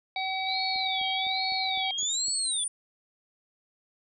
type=harmonic tone; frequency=761 Hz; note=F#5; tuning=48 cents sharp; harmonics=1 / 3 / 5 / 6; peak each=-31 / -33 / -35 / -42 dBFS; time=0.16-1.91 s; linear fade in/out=2 ms
type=tone with vibrato; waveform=sine; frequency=3761 Hz; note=A#7; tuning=15 cents sharp; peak=-30 dBFS; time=0.46-2.64 s; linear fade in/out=5 ms; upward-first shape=sine; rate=1.2 Hz; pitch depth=270 cents each way
type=click train; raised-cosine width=2 ms; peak=-37 dBFS; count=7; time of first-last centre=0.76-2.283 s; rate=3.94 Hz
type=linear sweep; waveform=sine; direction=up; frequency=6645 to 9397 Hz; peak=-28 dBFS; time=1.98-2.68 s; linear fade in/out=5 ms
effects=none